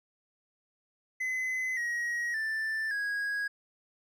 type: tone with pitch steps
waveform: triangle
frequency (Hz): 2032 / 1895.9 / 1769 / 1650.5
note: B6 / A#6 / A6 / G#6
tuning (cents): +49 / +29 / +9 / -11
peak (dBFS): -28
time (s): 1.2-3.48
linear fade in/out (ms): 10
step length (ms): 570
effects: none